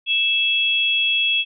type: tone pair together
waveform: sine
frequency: 2637 / 3322 Hz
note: E7 / G#7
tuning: 0 / 0 cents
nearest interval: major third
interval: 400 cents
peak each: -19 dBFS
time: 0.06-1.45 s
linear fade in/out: 50 ms
effects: none